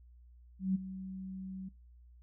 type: tone with ADSR envelope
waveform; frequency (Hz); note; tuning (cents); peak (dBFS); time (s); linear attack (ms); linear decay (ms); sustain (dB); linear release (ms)
sine; 189.2; F#3; +39; -26; 0.59-1.69; 160; 16; -14; 9
effects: noise-tail reverb RT60 0.3 s tail -25 dB re dry + added 60 Hz sine -55 dBFS peak until 2.22 s